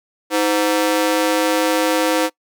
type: ring-modulated tone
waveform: sawtooth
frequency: 415.3 Hz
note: G#4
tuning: in tune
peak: -8 dBFS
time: 0.3-2.3 s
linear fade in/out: 50 ms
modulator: 97.8 Hz
effects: noise-tail reverb RT60 0.1 s tail -22 dB re dry